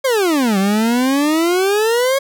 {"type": "exponential two-way sweep", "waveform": "40% pulse", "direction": "down then up", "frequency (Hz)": [554.4, 189.4, 554.4], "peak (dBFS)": -12, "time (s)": [0.04, 2.19], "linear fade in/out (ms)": 10, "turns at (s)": 0.58, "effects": []}